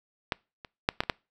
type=clicks; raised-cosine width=0.3 ms; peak=-10 / -25 / -6 / -8 / -23 / -8 dBFS; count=6; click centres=0.322 / 0.648 / 0.889 / 1.005 / 1.036 / 1.098 s; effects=noise-tail reverb RT60 0.3 s tail -26 dB re dry